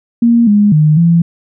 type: tone with pitch steps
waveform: sine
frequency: 234.4 / 206.4 / 152.8 / 168.7 Hz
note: A#3 / G#3 / D#3 / E3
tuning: +10 / -10 / -31 / +40 cents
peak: -5 dBFS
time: 0.22-1.22 s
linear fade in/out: 5 ms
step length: 250 ms
effects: none